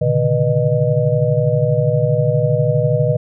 sine tone cluster, 118.8 / 138.5 / 150.8 / 488.9 / 613 Hz, A#2 / C#3 / D3 / B4 / D#5, +33 / -1 / +46 / -18 / -26 cents, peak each -19 dBFS, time 0.01-3.17 s, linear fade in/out 10 ms, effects none

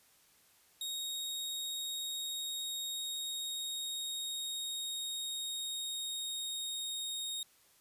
sawtooth tone with pitch glide, 3754 to 3730 Hz, A#7 to A#7, +11 to 0 cents, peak -34 dBFS, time 0.81-7.43 s, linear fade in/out 2 ms, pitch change -11 cents, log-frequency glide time 2.03-6.86 s, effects white hiss -66 dBFS RMS until 7.8 s + resampled to 32000 Hz

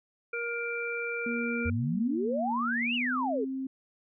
harmonic tone, 470.6 Hz, A#4, 16 cents sharp, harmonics 1 / 3 / 5, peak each -35 / -35 / -35 dBFS, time 0.33-1.7 s, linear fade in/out 5 ms
sine tone with pitch glide, 236.3 to 265.2 Hz, A#3 to C4, +24 to +23 cents, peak -31 dBFS, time 1.26-3.67 s, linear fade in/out 5 ms, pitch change +199 cents, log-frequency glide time 2.87-3.3 s
sine exponential two-way sweep, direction up then down, 79.7 to 2960 to 384.6 Hz, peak -28 dBFS, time 1.65-3.45 s, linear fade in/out 10 ms, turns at 2.95 s
effects none

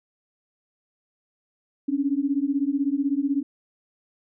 sine beating tone pair, 272.1 / 288.1 Hz, C#4 / D4, -32 / -33 cents, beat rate 16 Hz, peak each -24 dBFS, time 1.88-3.43 s, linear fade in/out 10 ms, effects none

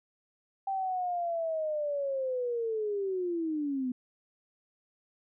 sine linear sweep, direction down, 784 to 246 Hz, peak -29 dBFS, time 0.67-3.92 s, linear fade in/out 5 ms, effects none

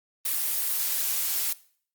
blue noise, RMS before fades -27 dBFS, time 0.25-1.53 s, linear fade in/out 5 ms, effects noise-tail reverb RT60 0.5 s tail -19 dB re dry + Opus 32 kbps

